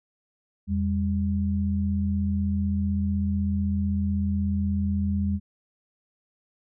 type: tone pair together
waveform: sine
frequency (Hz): 84.17 / 200.2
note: E2 / G3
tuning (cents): +37 / +37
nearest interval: octave + minor third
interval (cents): 1500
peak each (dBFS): -25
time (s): 0.67-5.4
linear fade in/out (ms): 50
effects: none